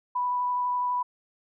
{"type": "tone with vibrato", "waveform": "sine", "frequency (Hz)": 987.8, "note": "B5", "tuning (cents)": 0, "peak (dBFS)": -24, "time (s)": [0.15, 1.03], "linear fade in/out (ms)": 10, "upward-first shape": "sine", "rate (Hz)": 12, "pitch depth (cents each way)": 8, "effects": []}